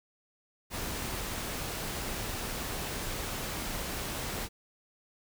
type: noise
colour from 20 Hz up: pink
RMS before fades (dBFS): -36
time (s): 0.7-4.49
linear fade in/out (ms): 50
effects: none